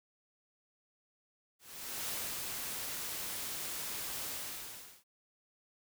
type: noise with ADSR envelope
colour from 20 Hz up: white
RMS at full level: -38 dBFS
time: 1.59-5.04 s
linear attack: 490 ms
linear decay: 300 ms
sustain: -2 dB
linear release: 730 ms
effects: none